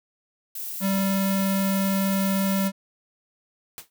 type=noise; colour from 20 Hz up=violet; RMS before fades=-33 dBFS; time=0.55-2.68 s; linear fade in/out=5 ms
type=tone with vibrato; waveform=square; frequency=194.4 Hz; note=G3; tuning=14 cents flat; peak=-22 dBFS; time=0.8-2.72 s; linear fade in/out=50 ms; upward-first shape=square; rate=20 Hz; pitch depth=12 cents each way
type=noise with exponential decay; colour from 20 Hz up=white; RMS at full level=-34 dBFS; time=3.78-3.9 s; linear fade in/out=0 ms; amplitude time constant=24 ms
effects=none